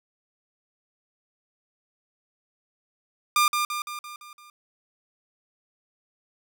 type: tone with echo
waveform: sawtooth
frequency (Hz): 1200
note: D6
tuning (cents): +37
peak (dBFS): -14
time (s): 3.36-3.48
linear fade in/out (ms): 2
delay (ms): 170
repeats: 6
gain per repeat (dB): -5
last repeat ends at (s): 4.5
effects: none